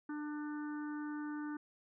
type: harmonic tone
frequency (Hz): 298.2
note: D4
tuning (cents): +27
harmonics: 1 / 3 / 4 / 5 / 6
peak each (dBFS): -39 / -52 / -53 / -51 / -59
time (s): 0.09-1.57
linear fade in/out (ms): 5
effects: none